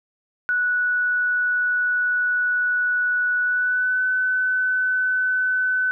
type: tone with pitch glide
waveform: sine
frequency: 1474 to 1508.5 Hz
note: F#6 to F#6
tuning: -7 to +33 cents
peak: -18 dBFS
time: 0.49-5.91 s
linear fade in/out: 0 ms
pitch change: +40 cents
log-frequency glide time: 3.42-4.03 s
effects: none